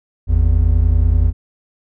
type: tone pair together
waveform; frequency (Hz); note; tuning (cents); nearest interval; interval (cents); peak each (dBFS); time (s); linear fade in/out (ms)
triangle; 52.05 / 82.41; G#1 / E2; +5 / 0; minor sixth; 795; -11; 0.27-1.33; 50
effects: none